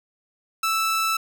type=tone; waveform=sawtooth; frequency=1318.5 Hz; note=E6; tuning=in tune; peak=-17 dBFS; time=0.63-1.17 s; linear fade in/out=5 ms; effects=none